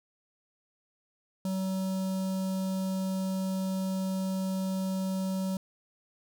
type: tone with notch filter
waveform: square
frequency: 189.5 Hz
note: F#3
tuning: 42 cents sharp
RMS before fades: -31 dBFS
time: 1.45-5.57 s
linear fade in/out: 2 ms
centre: 2000 Hz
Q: 0.58
effects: none